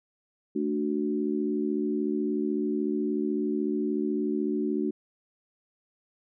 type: chord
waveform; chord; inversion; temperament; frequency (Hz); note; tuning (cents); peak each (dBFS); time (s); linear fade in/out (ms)
sine; D major; second; equal; 220 / 293.7 / 370; A3 / D4 / F#4; 0 / 0 / 0; -30 / -29 / -30; 0.55-4.91; 10
effects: none